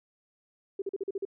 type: tone bursts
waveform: sine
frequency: 392 Hz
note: G4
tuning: in tune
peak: -29 dBFS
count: 7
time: 0.79-1.252 s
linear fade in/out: 5 ms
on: 30 ms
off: 42 ms
effects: none